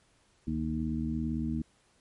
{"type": "harmonic tone with a mistuned harmonic", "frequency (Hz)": 77.78, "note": "D#2", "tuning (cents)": 0, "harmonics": [1, 2, 3, 4], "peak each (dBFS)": [-36, -36, -32, -37], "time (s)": [0.47, 1.62], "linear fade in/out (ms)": 5, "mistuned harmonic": 1, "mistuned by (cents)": -130, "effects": ["pink hiss -67 dBFS RMS until 2 s", "MP3 48 kbps"]}